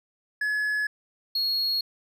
triangle tone pair in turn, 1700 / 4310 Hz, G#6 / C#8, +40 / -49 cents, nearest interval octave + major third, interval 1611 cents, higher second, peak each -22 dBFS, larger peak neither, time 0.41-0.87 / 1.35-1.81 s, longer neither, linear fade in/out 5 ms, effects none

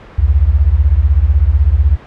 sine beating tone pair, 63.3 / 79.3 Hz, B1 / D#2, +43 / +33 cents, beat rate 16 Hz, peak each -10 dBFS, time 0.18-1.97 s, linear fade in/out 10 ms, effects pink hiss -36 dBFS RMS until 2.06 s + low-pass 2000 Hz 12 dB/octave

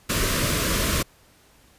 pink band-stop noise, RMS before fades -23 dBFS, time 0.09-1.03 s, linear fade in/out 10 ms, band 670 to 970 Hz, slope 96 dB/octave, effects pink hiss -56 dBFS RMS until 1.78 s + resampled to 32000 Hz

